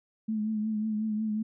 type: tone with vibrato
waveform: sine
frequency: 215.8 Hz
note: A3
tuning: 33 cents flat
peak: -27 dBFS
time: 0.28-1.43 s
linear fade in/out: 10 ms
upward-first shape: triangle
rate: 5.5 Hz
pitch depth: 46 cents each way
effects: none